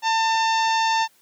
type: harmonic tone with a mistuned harmonic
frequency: 897 Hz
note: A5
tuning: 33 cents sharp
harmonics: 1 / 2 / 3 / 4 / 5 / 6 / 7 / 8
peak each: -19 / -27 / -30 / -31 / -33 / -33 / -37 / -44 dBFS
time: 0.02-1.08 s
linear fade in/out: 50 ms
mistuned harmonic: 7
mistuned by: +16 cents
effects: white hiss -59 dBFS RMS until 1.21 s + high-pass 80 Hz 12 dB/octave